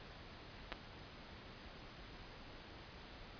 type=clicks; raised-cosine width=0.3 ms; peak=-26 dBFS; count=2; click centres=0.72 / 0.726 s; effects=pink hiss -54 dBFS RMS until 3.39 s + resampled to 11025 Hz